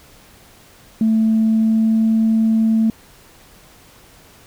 sine tone with pitch glide, 221.2 to 222.5 Hz, A3 to A3, +9 to +20 cents, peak -11 dBFS, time 1.01-2.9 s, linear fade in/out 2 ms, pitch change +11 cents, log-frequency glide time 1.43-2.07 s, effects tanh soft clip ceiling -8 dBFS + pink hiss -47 dBFS RMS until 4.46 s

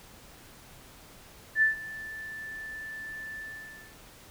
sine tone with ADSR envelope, 1760 Hz, A6, in tune, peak -18 dBFS, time 1.55-3.97 s, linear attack 70 ms, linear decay 130 ms, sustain -19 dB, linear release 580 ms, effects pink hiss -52 dBFS RMS until 4.3 s

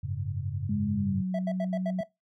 sine chord, F# suspended second, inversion none, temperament equal, 92.5 / 103.83 / 138.59 Hz, F#2 / G#2 / C#3, 0 / 0 / 0 cents, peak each -34 dBFS, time 0.03-1.23 s, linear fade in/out 10 ms
sine tone with pitch glide, 206.8 to 185.31 Hz, G#3 to F#3, -7 to +3 cents, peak -27 dBFS, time 0.69-2.01 s, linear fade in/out 5 ms, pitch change -190 cents, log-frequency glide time 0.93-1.25 s
triangle tone bursts, 658 Hz, E5, 3 cents flat, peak -27 dBFS, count 6, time 1.34-2.035 s, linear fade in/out 5 ms, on 50 ms, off 79 ms
effects noise-tail reverb RT60 0.2 s tail -21 dB re dry

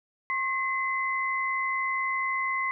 sine tone pair together, 1074.8 / 2043 Hz, C6 / C7, +46 / -42 cents, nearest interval major seventh, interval 1112 cents, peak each -29 / -28 dBFS, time 0.3-2.71 s, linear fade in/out 0 ms, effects none

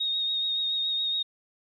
sine tone with vibrato, 3731 Hz, A#7, 1 cent sharp, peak -25 dBFS, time 0-1.23 s, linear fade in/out 10 ms, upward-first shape triangle, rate 7.1 Hz, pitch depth 27 cents each way, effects 11-bit

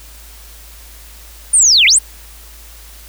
sine linear two-way sweep, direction down then up, 9397 to 2000 to 9397 Hz, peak -6 dBFS, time 1.53-1.99 s, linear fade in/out 10 ms, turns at 1.86 s, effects added 54 Hz sine -37 dBFS peak until 3.08 s + white hiss -40 dBFS RMS until 3.08 s

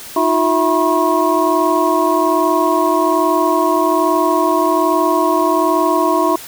sine tone cluster, 314.7 / 355.9 / 658 / 968 / 1081 Hz, D#4 / F4 / E5 / B5 / C#6, +20 / +33 / -3 / -35 / -44 cents, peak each -18 dBFS, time 0.16-6.36 s, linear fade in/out 5 ms, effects white hiss -33 dBFS RMS until 6.47 s

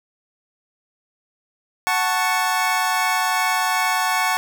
25% pulse chord, F# minor, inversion none, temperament equal, 740 / 880 / 1108.7 Hz, F#5 / A5 / C#6, 0 / 0 / 0 cents, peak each -19 dBFS, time 1.87-4.37 s, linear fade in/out 0 ms, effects none

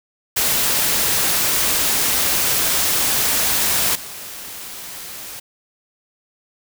white noise with level steps, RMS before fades -18 / -33 dBFS, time 0.36-5.4 s, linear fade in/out 10 ms, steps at 3.95 s, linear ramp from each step 5 ms, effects none

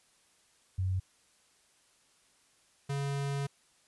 sine / square tone pair in turn, 93.5 / 140.09 Hz, F#2 / C#3, +19 / +19 cents, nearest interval perfect fifth, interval 700 cents, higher second, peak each -28 / -32 dBFS, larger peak first, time 0.78-1 / 2.89-3.47 s, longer second, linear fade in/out 10 ms, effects white hiss -67 dBFS RMS until 3.87 s + resampled to 24000 Hz

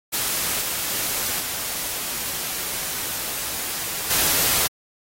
white noise with level steps, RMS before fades -23 / -25 / -28 / -20 dBFS, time 0.12-4.68 s, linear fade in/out 20 ms, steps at 0.61 / 1.4 / 4.1 s, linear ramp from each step 10 ms, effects AAC 48 kbps

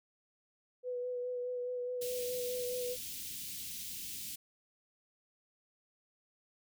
sine tone with vibrato, 495 Hz, B4, 4 cents sharp, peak -35 dBFS, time 0.83-2.97 s, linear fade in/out 50 ms, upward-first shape sine, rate 4.8 Hz, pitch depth 18 cents each way
white band-stop noise, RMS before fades -43 dBFS, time 2.01-4.36 s, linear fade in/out 10 ms, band 280 to 2600 Hz, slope 24 dB/octave
effects none

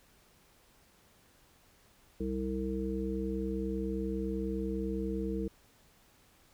harmonic tone, 65 Hz, C2, 11 cents flat, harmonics 1 / 3 / 5 / 7, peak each -38 / -36 / -37 / -38 dBFS, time 2.2-5.48 s, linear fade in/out 5 ms, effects pink hiss -64 dBFS RMS until 6.53 s

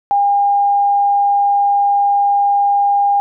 sine tone, 807 Hz, G#5, 50 cents flat, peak -10 dBFS, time 0.11-3.2 s, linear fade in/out 0 ms, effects none

